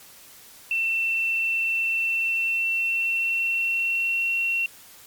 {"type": "tone with pitch glide", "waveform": "sine", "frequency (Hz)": [2688, 2727], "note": ["E7", "F7"], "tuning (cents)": [33, -42], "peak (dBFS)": -21, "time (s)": [0.71, 4.66], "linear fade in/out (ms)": 2, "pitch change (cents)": 25, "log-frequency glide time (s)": [1.95, 4.36], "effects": ["white hiss -48 dBFS RMS until 5.06 s", "MP3 96 kbps"]}